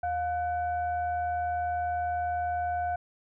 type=tone with frequency modulation; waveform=sine; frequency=710 Hz; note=F5; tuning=28 cents sharp; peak=-27 dBFS; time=0.03-2.96 s; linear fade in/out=5 ms; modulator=790 Hz; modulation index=0.48; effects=none